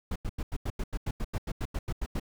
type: noise bursts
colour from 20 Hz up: brown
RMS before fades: -31 dBFS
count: 16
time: 0.11-2.198 s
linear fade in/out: 5 ms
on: 48 ms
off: 88 ms
effects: none